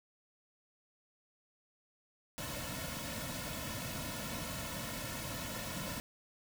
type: noise with comb filter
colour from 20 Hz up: pink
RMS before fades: -41 dBFS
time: 2.38-6 s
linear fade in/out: 0 ms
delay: 2.5 ms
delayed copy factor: -0.85
effects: none